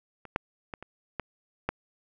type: clicks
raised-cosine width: 0.5 ms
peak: -29 / -11 / -21 / -27 / -16 / -12 dBFS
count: 6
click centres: 0.253 / 0.361 / 0.738 / 0.826 / 1.197 / 1.69 s
effects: none